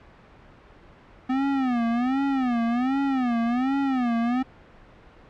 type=tone with vibrato; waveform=square; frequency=253.1 Hz; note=B3; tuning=43 cents sharp; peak=-22 dBFS; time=1.29-4.43 s; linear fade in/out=10 ms; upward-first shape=sine; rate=1.3 Hz; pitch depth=160 cents each way; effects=pink hiss -50 dBFS RMS until 5.29 s + low-pass 2000 Hz 12 dB/octave